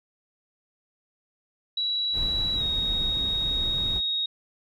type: tone with pitch glide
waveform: sine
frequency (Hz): 3911 to 3760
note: B7 to A#7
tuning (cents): -18 to +14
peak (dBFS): -24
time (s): 1.77-4.26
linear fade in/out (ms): 5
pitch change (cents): -68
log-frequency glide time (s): 2.55-2.63
type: noise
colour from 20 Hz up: brown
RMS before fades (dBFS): -33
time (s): 2.12-4.02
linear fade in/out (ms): 50
effects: none